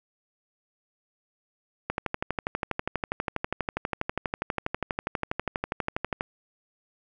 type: click train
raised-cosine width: 0.5 ms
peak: -12 dBFS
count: 54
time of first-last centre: 1.9-6.209 s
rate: 12.3 Hz
effects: none